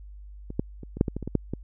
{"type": "clicks", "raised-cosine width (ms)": 3, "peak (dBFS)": [-23, -11, -26, -22, -6, -15, -18, -22, -18, -8, -16], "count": 11, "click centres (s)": [0.504, 0.595, 0.833, 0.97, 1.011, 1.082, 1.166, 1.227, 1.276, 1.353, 1.536], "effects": ["added 50 Hz sine -41 dBFS peak until 1.63 s"]}